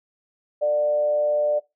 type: tone with frequency modulation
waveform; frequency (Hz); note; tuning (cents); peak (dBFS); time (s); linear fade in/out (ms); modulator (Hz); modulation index
sine; 594; D5; +20; -18; 0.61-1.6; 20; 143; 0.3
effects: noise-tail reverb RT60 0.2 s tail -19 dB re dry